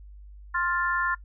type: chord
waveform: sine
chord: F major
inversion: second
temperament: equal with one note detuned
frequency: 1053.8 / 1396.9 / 1760 Hz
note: C6 / F6 / A6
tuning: +12 / 0 / 0 cents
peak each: -28 dBFS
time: 0.54-1.15 s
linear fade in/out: 10 ms
effects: noise-tail reverb RT60 0.1 s tail -20 dB re dry + added 50 Hz sine -43 dBFS peak until 1.24 s